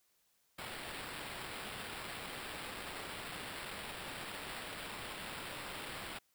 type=noise with sample-and-hold; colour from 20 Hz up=violet; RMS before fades=-45 dBFS; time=0.58-6.19 s; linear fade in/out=10 ms; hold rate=6300 Hz; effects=white hiss -75 dBFS RMS until 6.34 s